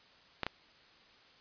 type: clicks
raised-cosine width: 0.3 ms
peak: -16 / -17 dBFS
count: 2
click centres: 0.433 / 0.466 s
effects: white hiss -61 dBFS RMS until 1.4 s + resampled to 11025 Hz